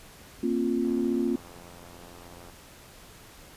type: chord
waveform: sine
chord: Bb suspended second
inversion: none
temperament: equal with one note detuned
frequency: 233.1 / 267.9 / 349.2 Hz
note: Bb3 / C4 / F4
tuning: 0 / +41 / 0 cents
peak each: -28 dBFS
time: 0.43-1.36 s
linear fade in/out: 5 ms
type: click train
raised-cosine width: 1 ms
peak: -35 dBFS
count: 144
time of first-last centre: 0.85-2.497 s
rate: 86.8 Hz
effects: pink hiss -50 dBFS RMS until 3.56 s + resampled to 32000 Hz